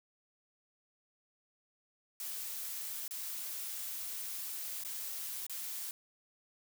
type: noise with dropouts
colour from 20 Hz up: blue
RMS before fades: -41 dBFS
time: 2.2-5.91 s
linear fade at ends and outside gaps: 1 ms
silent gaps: 3.079-3.109 / 4.837-4.848 / 5.466-5.496 s
effects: none